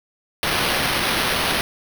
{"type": "noise with sample-and-hold", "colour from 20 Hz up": "violet", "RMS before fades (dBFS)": -21, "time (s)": [0.43, 1.61], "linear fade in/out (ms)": 0, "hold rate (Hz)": 7350, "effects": []}